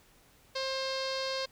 sawtooth tone with low-pass filter, 531 Hz, C5, 25 cents sharp, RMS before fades -34 dBFS, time 0.55-1.46 s, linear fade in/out 10 ms, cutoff 4600 Hz, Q 5.1, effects pink hiss -62 dBFS RMS until 1.51 s

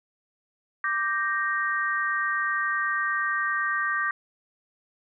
sine chord, G minor, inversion second, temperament equal, 1174.7 / 1568 / 1864.7 Hz, D6 / G6 / Bb6, 0 / 0 / 0 cents, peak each -28 dBFS, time 0.84-4.11 s, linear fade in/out 2 ms, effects none

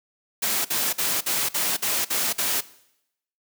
white noise bursts, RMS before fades -24 dBFS, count 8, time 0.42-2.61 s, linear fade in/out 10 ms, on 230 ms, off 50 ms, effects noise-tail reverb RT60 0.8 s tail -19 dB re dry + high-pass 150 Hz 12 dB/octave

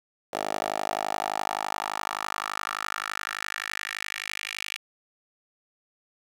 10% pulse tone with high-pass filter sweep, 51.7 Hz, G#1, 7 cents flat, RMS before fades -32 dBFS, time 0.33-4.77 s, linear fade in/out 5 ms, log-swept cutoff 550 to 2500 Hz, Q 2.9, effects low-pass 12000 Hz 12 dB/octave + 9-bit

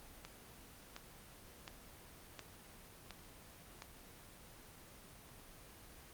click train, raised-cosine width 0.2 ms, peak -29 dBFS, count 6, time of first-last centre 0.25-3.821 s, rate 1.4 Hz, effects pink hiss -57 dBFS RMS until 6.13 s + Opus 24 kbps

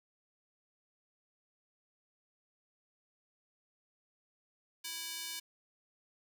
square tone with high-pass filter, 329.6 Hz, E4, in tune, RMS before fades -42 dBFS, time 4.84-5.4 s, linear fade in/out 10 ms, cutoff 3300 Hz, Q 0.85, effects none

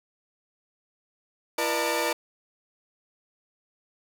sawtooth tone cluster, 336.6 / 482.5 / 601 / 896 / 2309 Hz, E4 / B4 / D5 / A5 / D7, +36 / -40 / +40 / +31 / -30 cents, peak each -29 / -26 / -26 / -27 / -30 dBFS, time 1.58-2.13 s, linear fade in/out 5 ms, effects none

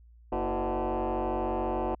sine tone with frequency modulation, 185 Hz, F#3, in tune, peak -25 dBFS, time 0.32-1.95 s, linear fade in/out 5 ms, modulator 139 Hz, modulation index 5.5, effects tanh soft clip ceiling -25 dBFS + added 58 Hz sine -52 dBFS peak until 2 s

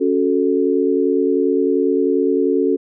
sine chord, F# minor, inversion second, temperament equal, 277.2 / 370 / 440 Hz, C#4 / F#4 / A4, 0 / 0 / 0 cents, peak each -18 dBFS, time 0-2.77 s, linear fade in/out 20 ms, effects none

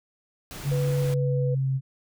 pink noise, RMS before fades -39 dBFS, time 0.51-1.14 s, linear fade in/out 0 ms
sine tone with pitch glide, 140.7 to 133.42 Hz, C#3 to C3, +26 to +34 cents, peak -22 dBFS, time 0.63-1.81 s, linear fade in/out 50 ms, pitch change -92 cents, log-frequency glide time 0.96-1.68 s
sine tone, 495.2 Hz, B4, 5 cents sharp, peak -28 dBFS, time 0.71-1.55 s, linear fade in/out 10 ms
effects none

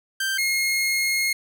sawtooth tone pair in turn, 1568 / 2151 Hz, G6 / C7, 0 / +47 cents, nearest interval perfect fourth, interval 547 cents, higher second, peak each -19 / -17 dBFS, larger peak second, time 0.2-0.38 / 0.38-1.33 s, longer second, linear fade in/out 5 ms, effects none

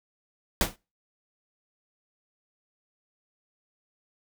pink noise with exponential decay, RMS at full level -19 dBFS, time 0.61-0.76 s, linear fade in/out 1 ms, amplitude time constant 31 ms, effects noise-tail reverb RT60 0.3 s tail -25 dB re dry

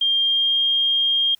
sine tone with pitch glide, 3200 to 3220 Hz, G7 to G7, +35 to +46 cents, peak -16 dBFS, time 0.01-1.35 s, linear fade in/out 5 ms, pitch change +11 cents, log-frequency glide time 0.18-0.61 s, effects white hiss -60 dBFS RMS until 1.39 s

